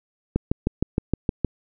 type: click train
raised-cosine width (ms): 3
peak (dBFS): -7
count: 8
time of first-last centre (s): 0.36-1.447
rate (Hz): 6.44
effects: none